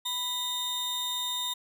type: tone pair together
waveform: 40% pulse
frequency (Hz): 987.8 / 3682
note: B5 / A#7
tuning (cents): 0 / -22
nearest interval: octave + major seventh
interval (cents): 2278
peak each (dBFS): -37 / -29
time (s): 0.05-1.54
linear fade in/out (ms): 10
effects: none